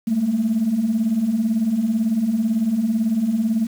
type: beating tone pair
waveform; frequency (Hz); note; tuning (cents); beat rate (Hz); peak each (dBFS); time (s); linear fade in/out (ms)
sine; 207.7 / 225.7; G#3 / A3; 0 / +44; 18; -23 / -17; 0.07-3.67; 10
effects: tanh soft clip ceiling -11 dBFS + 7-bit